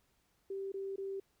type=tone bursts; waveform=sine; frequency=390 Hz; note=G4; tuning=9 cents flat; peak=-37 dBFS; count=3; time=0.5-1.2 s; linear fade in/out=5 ms; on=220 ms; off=20 ms; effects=pink hiss -75 dBFS RMS until 1.4 s